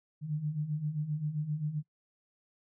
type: beating tone pair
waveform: sine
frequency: 146 / 153.6 Hz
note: D3 / D#3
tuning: -10 / -22 cents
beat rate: 7.6 Hz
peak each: -37 / -32 dBFS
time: 0.21-1.83 s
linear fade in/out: 50 ms
effects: noise-tail reverb RT60 0.1 s tail -23 dB re dry